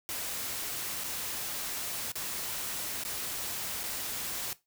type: noise with dropouts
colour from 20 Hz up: white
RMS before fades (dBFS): -36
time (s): 0.09-4.53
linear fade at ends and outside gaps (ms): 0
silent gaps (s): 1.037-1.042 / 2.118-2.155 / 3.036-3.05 / 3.833-3.838
effects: noise-tail reverb RT60 0.2 s tail -17 dB re dry